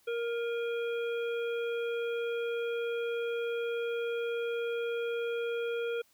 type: harmonic tone with a mistuned harmonic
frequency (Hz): 468.3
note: A#4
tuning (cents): +8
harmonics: 1 / 3 / 5 / 7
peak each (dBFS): -31 / -41 / -45 / -48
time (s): 0.07-6.02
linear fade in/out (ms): 10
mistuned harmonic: 5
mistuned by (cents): +62
effects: white hiss -67 dBFS RMS until 6.13 s